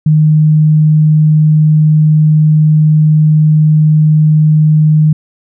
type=tone; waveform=sine; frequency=154 Hz; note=D#3; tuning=17 cents flat; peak=-4 dBFS; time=0.06-5.13 s; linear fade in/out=5 ms; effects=none